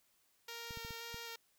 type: tone with vibrato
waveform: 5% pulse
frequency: 463.5 Hz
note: A#4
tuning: 10 cents flat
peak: -33 dBFS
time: 0.48-1.36 s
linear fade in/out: 5 ms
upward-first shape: square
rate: 1.9 Hz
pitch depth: 9 cents each way
type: clicks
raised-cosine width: 5 ms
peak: -37 dBFS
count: 5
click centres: 0.708 / 0.773 / 0.849 / 0.907 / 1.144 s
effects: white hiss -74 dBFS RMS until 1.58 s